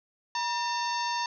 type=harmonic tone with a mistuned harmonic; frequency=902 Hz; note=A5; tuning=43 cents sharp; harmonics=1 / 2 / 3 / 4 / 5 / 6 / 7; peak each=-29 / -37 / -40 / -41 / -38 / -40 / -43 dBFS; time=0.35-1.26 s; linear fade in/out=2 ms; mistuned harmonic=1; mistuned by=+100 cents; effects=none